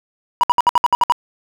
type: tone bursts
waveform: triangle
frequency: 968 Hz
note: B5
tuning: 35 cents flat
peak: -7 dBFS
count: 9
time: 0.41-1.122 s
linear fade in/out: 0 ms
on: 24 ms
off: 62 ms
effects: none